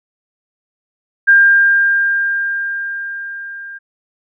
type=tone with level ramp; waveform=sine; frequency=1600 Hz; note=G6; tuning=35 cents sharp; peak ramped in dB=-4 to -28 dBFS; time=1.27-3.79 s; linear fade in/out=20 ms; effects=none